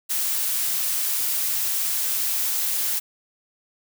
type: noise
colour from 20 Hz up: blue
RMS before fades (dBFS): -24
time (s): 0.09-3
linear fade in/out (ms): 20
effects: none